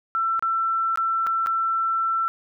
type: tone with dropouts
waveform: sine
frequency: 1340 Hz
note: E6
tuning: 28 cents sharp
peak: -20 dBFS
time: 0.15-2.28 s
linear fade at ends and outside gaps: 0 ms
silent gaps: 0.394-0.425 / 0.958-0.974 / 1.266-1.27 / 1.462-1.47 s
effects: none